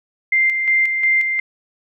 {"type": "tone with tremolo", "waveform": "sine", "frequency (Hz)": 2093, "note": "C7", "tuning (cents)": 0, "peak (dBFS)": -12, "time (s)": [0.32, 1.4], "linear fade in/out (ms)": 5, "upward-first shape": "square", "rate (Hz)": 2.8, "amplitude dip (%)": 45, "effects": []}